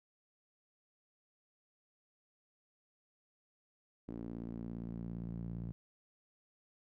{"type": "tone with band-pass filter sweep", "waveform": "sawtooth", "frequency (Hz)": 57.5, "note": "A#1", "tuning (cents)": -23, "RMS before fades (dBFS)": -43, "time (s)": [4.08, 5.72], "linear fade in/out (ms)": 0, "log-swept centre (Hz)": [280, 150], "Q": 2.3, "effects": []}